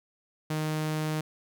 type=tone; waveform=sawtooth; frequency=155 Hz; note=D#3; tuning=6 cents flat; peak=-24 dBFS; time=0.5-1.21 s; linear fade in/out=5 ms; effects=none